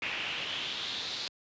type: noise with band-pass filter sweep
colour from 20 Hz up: brown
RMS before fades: -36 dBFS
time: 0.02-1.28 s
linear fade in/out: 2 ms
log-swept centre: 2500 to 4300 Hz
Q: 4
effects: high-pass 80 Hz 12 dB/octave + resampled to 16000 Hz